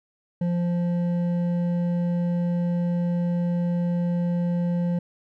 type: tone with hard clipping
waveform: sine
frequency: 174.2 Hz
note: F3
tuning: 4 cents flat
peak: -23 dBFS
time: 0.41-4.99 s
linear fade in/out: 5 ms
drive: 7 dB
effects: none